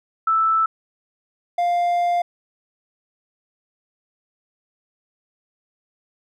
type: tone pair in turn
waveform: sine / triangle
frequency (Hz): 1318.5 / 699.9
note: E6 / F5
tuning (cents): 0 / +4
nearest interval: major seventh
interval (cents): 1096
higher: first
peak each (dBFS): -15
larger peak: neither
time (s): 0.27-0.66 / 1.58-2.22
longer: second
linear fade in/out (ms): 5
effects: none